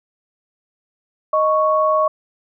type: tone pair together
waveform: sine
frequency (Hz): 622.2 / 1108.7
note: D#5 / C#6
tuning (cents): 0 / 0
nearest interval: minor seventh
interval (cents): 1000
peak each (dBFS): -16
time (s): 1.33-2.08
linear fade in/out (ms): 5
effects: none